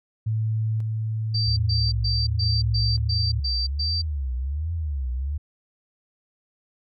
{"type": "tone with tremolo", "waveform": "sine", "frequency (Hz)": 110, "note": "A2", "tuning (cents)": 0, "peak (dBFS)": -21, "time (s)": [0.26, 3.4], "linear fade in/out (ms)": 10, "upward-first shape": "square", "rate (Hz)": 0.92, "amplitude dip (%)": 25}
{"type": "tone bursts", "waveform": "sine", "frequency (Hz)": 4660, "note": "D8", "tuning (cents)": -14, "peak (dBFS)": -24, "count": 8, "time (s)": [1.34, 4.02], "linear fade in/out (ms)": 10, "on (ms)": 230, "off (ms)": 120}
{"type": "tone with vibrato", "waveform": "sine", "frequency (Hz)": 72.2, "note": "D2", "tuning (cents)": -29, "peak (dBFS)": -24, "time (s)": [1.46, 5.38], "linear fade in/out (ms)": 10, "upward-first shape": "triangle", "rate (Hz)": 1.3, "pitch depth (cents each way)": 300}
{"effects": []}